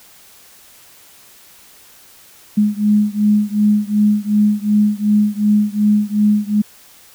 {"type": "beating tone pair", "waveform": "sine", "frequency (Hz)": [208.1, 210.8], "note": ["G#3", "G#3"], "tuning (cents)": [4, 26], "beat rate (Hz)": 2.7, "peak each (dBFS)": [-14, -15], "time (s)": [2.57, 6.62], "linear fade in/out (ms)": 10, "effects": ["white hiss -45 dBFS RMS until 7.14 s"]}